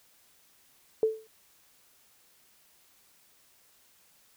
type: tone with exponential decay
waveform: sine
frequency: 440 Hz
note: A4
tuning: in tune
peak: -18 dBFS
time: 1.03-1.27 s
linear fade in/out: 1 ms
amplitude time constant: 51 ms
effects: white hiss -63 dBFS RMS until 4.36 s